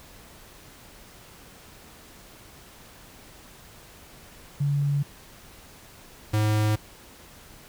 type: tone pair in turn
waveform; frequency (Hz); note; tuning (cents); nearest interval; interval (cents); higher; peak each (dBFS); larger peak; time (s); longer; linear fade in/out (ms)
sine / square; 142.7 / 106.9; D3 / A2; -49 / -49; perfect fourth; 500; first; -21; neither; 4.6-5.03 / 6.33-6.76; neither; 10
effects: pink hiss -49 dBFS RMS until 7.68 s